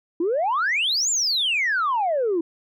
sine exponential two-way sweep, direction up then down, 318.6 to 7459 to 318.6 Hz, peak -18 dBFS, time 0.2-2.41 s, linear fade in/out 5 ms, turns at 1.1 s, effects tanh soft clip ceiling -16 dBFS

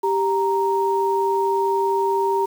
sine tone pair together, 392.3 / 932.3 Hz, G4 / A#5, +1 / 0 cents, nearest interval octave + minor third, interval 1499 cents, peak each -20 dBFS, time 0.03-2.46 s, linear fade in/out 10 ms, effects 7-bit

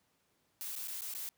blue noise with dropouts, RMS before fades -41 dBFS, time 0.61-1.29 s, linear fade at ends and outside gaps 0 ms, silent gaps 0.754-0.762 / 0.874-0.882 / 1.009-1.019 / 1.139-1.149 s, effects pink hiss -75 dBFS RMS until 1.37 s + high-pass 100 Hz 12 dB/octave

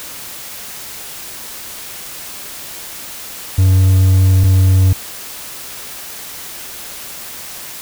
triangle tone pair in turn, 94 / 94 Hz, F#2 / F#2, +28 / +28 cents, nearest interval unison, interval 0 cents, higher neither, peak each -5 dBFS, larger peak neither, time 3.58-4.44 / 4.44-4.93 s, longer first, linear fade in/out 5 ms, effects white hiss -30 dBFS RMS until 7.81 s

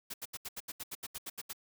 white noise bursts, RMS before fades -41 dBFS, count 13, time 0.1-1.532 s, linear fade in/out 10 ms, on 40 ms, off 76 ms, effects none

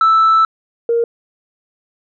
sine tone pair in turn, 1318.5 / 466.7 Hz, E6 / A#4, 0 / +2 cents, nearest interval octave + tritone, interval 1798 cents, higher first, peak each -6 / -11 dBFS, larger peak first, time 0.01-0.45 / 0.89-1.04 s, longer first, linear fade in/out 2 ms, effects tanh soft clip ceiling -6 dBFS

